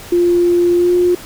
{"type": "tone with pitch glide", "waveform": "sine", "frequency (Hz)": [349.3, 355.4], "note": ["F4", "F4"], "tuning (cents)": [0, 30], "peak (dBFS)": -9, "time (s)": [0.12, 1.15], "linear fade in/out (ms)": 5, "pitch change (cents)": 30, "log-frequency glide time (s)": [0.76, 0.93], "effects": ["pink hiss -34 dBFS RMS until 1.25 s"]}